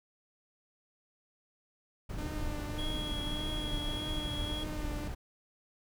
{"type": "noise", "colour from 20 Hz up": "brown", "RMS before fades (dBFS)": -37, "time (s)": [2.09, 5.15], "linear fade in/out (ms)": 10}
{"type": "tone with vibrato", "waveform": "sawtooth", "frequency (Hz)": 300.5, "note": "D4", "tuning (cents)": 40, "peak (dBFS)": -37, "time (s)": [2.18, 5.08], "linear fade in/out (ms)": 5, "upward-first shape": "triangle", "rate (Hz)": 1.7, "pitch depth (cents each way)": 37}
{"type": "tone", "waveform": "triangle", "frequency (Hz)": 3319, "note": "G#7", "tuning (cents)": -2, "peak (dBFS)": -37, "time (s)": [2.78, 4.64], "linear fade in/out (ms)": 10}
{"effects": []}